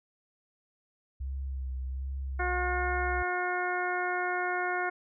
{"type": "tone with vibrato", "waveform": "sine", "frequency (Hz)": 66, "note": "C2", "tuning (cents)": 16, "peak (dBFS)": -32, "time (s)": [1.2, 3.23], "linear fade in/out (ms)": 10, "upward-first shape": "sine", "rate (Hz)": 1.3, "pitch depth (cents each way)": 39}
{"type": "harmonic tone", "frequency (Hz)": 360, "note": "F#4", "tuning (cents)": -47, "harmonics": [1, 2, 3, 4, 5, 6], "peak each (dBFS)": [-35, -33, -38, -33, -38, -39], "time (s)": [2.39, 4.9], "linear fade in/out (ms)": 10}
{"effects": []}